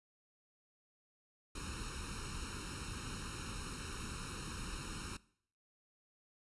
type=noise with comb filter; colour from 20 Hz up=pink; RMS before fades=-44 dBFS; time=1.55-5.17 s; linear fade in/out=5 ms; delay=0.74 ms; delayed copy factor=+1; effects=noise-tail reverb RT60 0.6 s tail -21 dB re dry + resampled to 24000 Hz